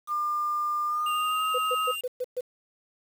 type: tone with pitch glide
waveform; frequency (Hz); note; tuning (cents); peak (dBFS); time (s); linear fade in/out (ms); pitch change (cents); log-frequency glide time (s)
sine; 1200 to 1269.9; D6 to D#6; +37 to +35; -25; 0.07-1.96; 50; +98; 0.87-1.44
type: tone with vibrato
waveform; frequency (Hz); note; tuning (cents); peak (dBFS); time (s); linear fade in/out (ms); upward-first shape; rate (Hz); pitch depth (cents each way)
square; 2794; F7; 0; -32; 1.06-2.01; 5; sine; 12; 10
type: tone bursts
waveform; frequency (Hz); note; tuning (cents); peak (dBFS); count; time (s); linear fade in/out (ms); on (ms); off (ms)
sine; 501; B4; +25; -26; 6; 1.54-2.41; 10; 45; 120
effects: 8-bit